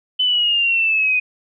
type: exponential sweep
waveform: sine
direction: down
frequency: 3031 to 2484 Hz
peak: -14 dBFS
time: 0.19-1.2 s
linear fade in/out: 10 ms
effects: none